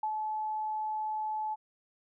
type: tone with ADSR envelope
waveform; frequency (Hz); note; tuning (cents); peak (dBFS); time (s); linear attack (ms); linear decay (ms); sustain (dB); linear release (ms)
sine; 862; A5; -36; -28; 0.03-1.56; 4; 71; -3; 29
effects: none